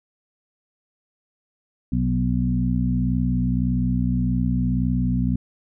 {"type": "harmonic tone with a mistuned harmonic", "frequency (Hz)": 61.74, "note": "B1", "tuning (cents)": 0, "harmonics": [1, 2, 3, 4], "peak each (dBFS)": [-25, -24, -24, -24], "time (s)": [1.92, 5.36], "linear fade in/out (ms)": 5, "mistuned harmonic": 2, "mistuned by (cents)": 33, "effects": []}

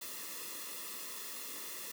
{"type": "noise with comb filter", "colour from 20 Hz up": "white", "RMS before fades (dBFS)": -44, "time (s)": [0.01, 1.92], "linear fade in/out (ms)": 10, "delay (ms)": 1.3, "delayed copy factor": -0.75, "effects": ["high-pass 200 Hz 12 dB/octave"]}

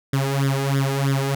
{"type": "tone with flanger", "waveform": "sawtooth", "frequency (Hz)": 137.1, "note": "C#3", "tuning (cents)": -19, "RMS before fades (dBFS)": -21, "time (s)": [0.13, 1.35], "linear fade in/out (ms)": 5, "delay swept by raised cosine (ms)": [0.57, 2.47], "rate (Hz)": 3.1, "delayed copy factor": 0.9, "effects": []}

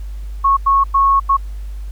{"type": "tone bursts at uneven times", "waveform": "sine", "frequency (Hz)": 1100, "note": "C#6", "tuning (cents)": -14, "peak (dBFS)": -9, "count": 4, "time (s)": [[0.44, 0.57], [0.66, 0.84], [0.94, 1.2], [1.29, 1.37]], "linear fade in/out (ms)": 10, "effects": ["added 50 Hz sine -24 dBFS peak until 1.91 s", "pink hiss -50 dBFS RMS until 1.91 s"]}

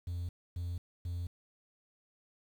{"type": "tone bursts", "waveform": "triangle", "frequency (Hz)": 87.31, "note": "F2", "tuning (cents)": 0, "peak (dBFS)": -32, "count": 3, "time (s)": [0.07, 1.27], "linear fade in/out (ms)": 5, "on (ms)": 220, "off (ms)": 270, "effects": ["tanh soft clip ceiling -29 dBFS", "10-bit"]}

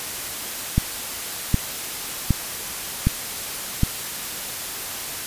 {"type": "click train", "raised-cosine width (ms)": 5, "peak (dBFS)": -4, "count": 5, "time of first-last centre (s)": [0.78, 3.833], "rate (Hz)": 1.31, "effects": ["white hiss -30 dBFS RMS until 5.26 s", "resampled to 32000 Hz"]}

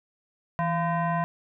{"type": "tone with frequency modulation", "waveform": "sine", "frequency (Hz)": 164.81, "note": "E3", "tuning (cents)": 0, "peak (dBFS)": -23, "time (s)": [0.59, 1.24], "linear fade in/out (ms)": 0, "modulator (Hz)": 853, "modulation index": 1.3, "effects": []}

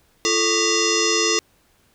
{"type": "tone with frequency modulation", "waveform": "sine", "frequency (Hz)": 2775, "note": "F7", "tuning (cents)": -12, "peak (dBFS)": -16, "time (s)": [0.25, 1.39], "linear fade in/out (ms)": 0, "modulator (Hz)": 779, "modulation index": 4.6, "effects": ["pink hiss -60 dBFS RMS until 1.94 s"]}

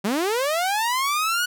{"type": "linear sweep", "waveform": "sawtooth", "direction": "up", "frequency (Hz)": [185.2, 1480], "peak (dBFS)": -17, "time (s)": [0.04, 1.46], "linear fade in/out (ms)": 10, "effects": []}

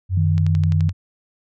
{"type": "tone with pitch glide", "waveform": "sine", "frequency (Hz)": [92.9, 92.26], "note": ["F#2", "F#2"], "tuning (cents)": [7, -4], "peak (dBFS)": -16, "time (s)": [0.09, 0.93], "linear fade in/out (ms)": 50, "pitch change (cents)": -11, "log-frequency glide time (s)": [0.3, 0.62]}
{"type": "tone with vibrato", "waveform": "sine", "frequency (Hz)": 155.56, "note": "D#3", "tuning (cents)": 0, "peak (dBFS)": -18, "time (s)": [0.17, 0.89], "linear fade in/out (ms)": 5, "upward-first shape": "sine", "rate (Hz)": 6.4, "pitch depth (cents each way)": 28}
{"type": "click train", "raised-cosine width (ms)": 0.2, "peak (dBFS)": -18, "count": 7, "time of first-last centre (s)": [0.38, 0.893], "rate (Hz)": 11.7}
{"effects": []}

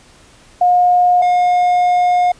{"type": "tone pair in turn", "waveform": ["sine", "triangle"], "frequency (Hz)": [716, 716], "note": ["F5", "F5"], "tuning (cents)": [43, 43], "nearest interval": "unison", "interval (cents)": 0, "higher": "neither", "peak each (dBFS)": -8, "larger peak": "neither", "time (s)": [[0.61, 1.22], [1.22, 2.32]], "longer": "second", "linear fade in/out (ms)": 5, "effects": ["pink hiss -46 dBFS RMS until 2.39 s", "resampled to 22050 Hz"]}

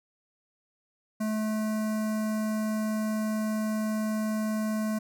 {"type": "tone with notch filter", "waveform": "square", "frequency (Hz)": 216.1, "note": "A3", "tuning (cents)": -31, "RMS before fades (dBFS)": -29, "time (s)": [1.2, 4.99], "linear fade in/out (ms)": 10, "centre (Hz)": 3300, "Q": 0.8, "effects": []}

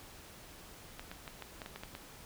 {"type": "clicks", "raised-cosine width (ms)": 0.3, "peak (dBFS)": -27, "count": 9, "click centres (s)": [0.995, 1.115, 1.278, 1.423, 1.618, 1.661, 1.76, 1.835, 1.951], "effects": ["pink hiss -53 dBFS RMS until 2.25 s"]}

